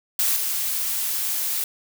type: noise with level steps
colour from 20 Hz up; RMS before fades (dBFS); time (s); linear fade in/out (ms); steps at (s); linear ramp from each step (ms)
blue; -21 / -25; 0.19-1.64; 2; 0.36; 5
effects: none